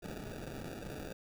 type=noise with sample-and-hold; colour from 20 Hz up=white; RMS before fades=-44 dBFS; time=0.02-1.13 s; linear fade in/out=10 ms; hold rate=1050 Hz; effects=none